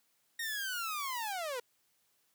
sawtooth linear sweep, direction down, 1872 to 466.2 Hz, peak -32 dBFS, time 0.39-1.6 s, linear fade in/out 5 ms
violet noise, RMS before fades -47 dBFS, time 0.42-1.33 s, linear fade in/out 10 ms
effects white hiss -74 dBFS RMS until 2.34 s + high-pass 80 Hz 12 dB/octave

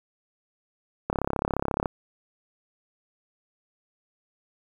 click train, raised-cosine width 1 ms, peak -11 dBFS, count 27, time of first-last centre 1.1-1.858 s, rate 34.3 Hz, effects 8-bit

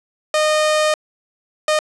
sawtooth tone bursts at uneven times, 614 Hz, D#5, 23 cents flat, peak -10 dBFS, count 2, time 0.34-0.94 / 1.68-1.79 s, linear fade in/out 2 ms, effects resampled to 22050 Hz + 8-bit

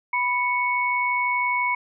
sine tone pair together, 986.9 / 2217 Hz, B5 / C#7, -2 / 0 cents, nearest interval octave + major second, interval 1402 cents, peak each -23 dBFS, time 0.13-1.75 s, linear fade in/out 5 ms, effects none

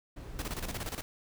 brown noise, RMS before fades -42 dBFS, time 0.16-0.88 s, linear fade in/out 10 ms
pink noise with tremolo, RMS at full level -37 dBFS, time 0.39-1.02 s, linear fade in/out 0 ms, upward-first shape square, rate 17 Hz, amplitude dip 75%
effects none

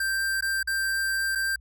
square tone with dropouts, 1574 Hz, G6, 7 cents sharp, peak -25 dBFS, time 0-1.56 s, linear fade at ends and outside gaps 5 ms, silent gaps 0.409-0.423 / 0.63-0.673 / 1.352-1.355 s, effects added 60 Hz sine -48 dBFS peak until 1.6 s

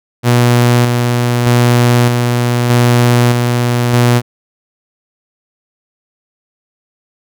sawtooth tone with tremolo, 121.1 Hz, B2, 34 cents flat, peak -3 dBFS, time 0.23-4.22 s, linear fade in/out 50 ms, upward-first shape square, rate 0.81 Hz, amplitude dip 35%, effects none

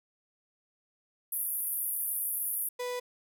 pink band-pass noise, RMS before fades -33 dBFS, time 1.32-2.69 s, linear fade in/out 5 ms, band 10000 to 15000 Hz, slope 96 dB/octave
35% pulse tone, 493.9 Hz, B4, in tune, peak -31 dBFS, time 2.79-3 s, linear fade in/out 10 ms
effects none

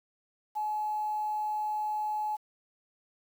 sine tone with quantisation, 850 Hz, G#5, 40 cents sharp, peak -29 dBFS, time 0.55-2.37 s, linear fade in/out 20 ms, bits 9, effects none

